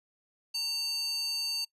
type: tone with high-pass filter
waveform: square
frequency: 915 Hz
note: A#5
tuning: 32 cents flat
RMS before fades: -33 dBFS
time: 0.54-1.65 s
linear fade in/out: 10 ms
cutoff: 4100 Hz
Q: 7.5
effects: noise-tail reverb RT60 0.1 s tail -21 dB re dry + resampled to 32000 Hz